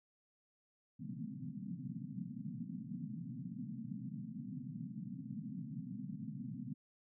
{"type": "band-pass noise", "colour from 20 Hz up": "white", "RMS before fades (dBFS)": -45, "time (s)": [0.99, 6.74], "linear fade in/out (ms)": 10, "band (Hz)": [120, 260], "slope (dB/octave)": 96, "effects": []}